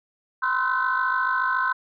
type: tone cluster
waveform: sine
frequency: 998 / 1045 / 1299 / 1473 / 1527 Hz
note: B5 / C6 / E6 / F#6 / G6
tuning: +18 / -2 / -26 / -8 / -46 cents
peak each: -30 / -24 / -30 / -29 / -24 dBFS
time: 0.42-1.73 s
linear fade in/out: 10 ms
effects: tanh soft clip ceiling -13 dBFS